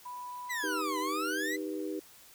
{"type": "tone", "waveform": "sine", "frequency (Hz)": 987.8, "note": "B5", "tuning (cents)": 0, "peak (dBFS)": -39, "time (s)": [0.05, 0.82], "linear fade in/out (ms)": 10}
{"type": "exponential two-way sweep", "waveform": "40% pulse", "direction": "down then up", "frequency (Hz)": [2052, 977, 2052], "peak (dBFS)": -32, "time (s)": [0.49, 1.57], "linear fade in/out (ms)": 20, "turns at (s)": 0.99}
{"type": "chord", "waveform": "sine", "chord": "Eb augmented", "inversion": "none", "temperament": "equal with one note detuned", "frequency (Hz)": [311.1, 392, 489.1], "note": ["Eb4", "G4", "B4"], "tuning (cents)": [0, 0, -17], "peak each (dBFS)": [-36, -38, -41], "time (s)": [0.63, 2], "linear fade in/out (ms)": 10}
{"effects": ["white hiss -56 dBFS RMS until 2.34 s"]}